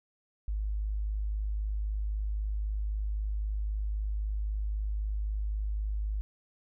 sine tone, 51.91 Hz, G#1, in tune, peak -29 dBFS, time 0.48-6.21 s, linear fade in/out 0 ms, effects none

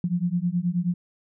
sine beating tone pair, 171.2 / 180.6 Hz, F3 / F#3, -34 / -42 cents, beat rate 9.4 Hz, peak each -25 dBFS, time 0.04-0.94 s, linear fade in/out 2 ms, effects none

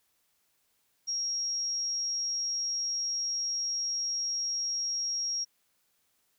sine tone, 5600 Hz, F8, 4 cents sharp, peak -29 dBFS, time 1.07-5.45 s, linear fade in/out 20 ms, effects white hiss -73 dBFS RMS until 6.38 s

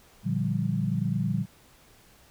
sine chord, G minor seventh, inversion first, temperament equal, 116.54 / 146.83 / 174.61 / 196 Hz, Bb2 / D3 / F3 / G3, 0 / 0 / 0 / 0 cents, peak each -30 dBFS, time 0.23-1.46 s, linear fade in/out 50 ms, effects pink hiss -57 dBFS RMS until 2.3 s

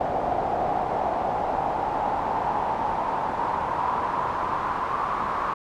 brown noise with band-pass filter sweep, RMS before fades -26 dBFS, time 0-5.54 s, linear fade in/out 10 ms, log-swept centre 720 to 1100 Hz, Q 5.4, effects none

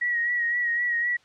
sine tone with vibrato, 1909 Hz, A#6, 41 cents sharp, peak -22 dBFS, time 0.01-1.17 s, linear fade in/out 10 ms, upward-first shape sine, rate 3.9 Hz, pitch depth 37 cents each way, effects white hiss -59 dBFS RMS until 1.24 s + low-pass 4000 Hz 12 dB/octave

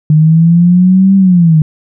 sine linear two-way sweep, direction up then down, 151.6 to 196 to 151.6 Hz, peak -3 dBFS, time 0.1-1.62 s, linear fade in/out 2 ms, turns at 1.16 s, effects none

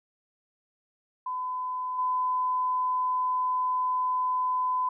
sine tone with level steps, 1010 Hz, B5, 39 cents sharp, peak -29 / -24 dBFS, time 1.26-4.89 s, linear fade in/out 5 ms, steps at 1.98 s, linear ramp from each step 10 ms, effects none

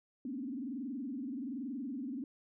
sine tone with frequency modulation, 261.4 Hz, C4, 1 cent flat, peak -37 dBFS, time 0.25-2.24 s, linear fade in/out 2 ms, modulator 21.2 Hz, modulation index 1.5, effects none

